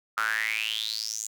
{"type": "tone with high-pass filter sweep", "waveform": "square", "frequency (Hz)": 54.8, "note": "A1", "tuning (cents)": -6, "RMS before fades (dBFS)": -30, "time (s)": [0.17, 1.27], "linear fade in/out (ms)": 5, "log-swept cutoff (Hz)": [1300, 7200], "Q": 9.3, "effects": []}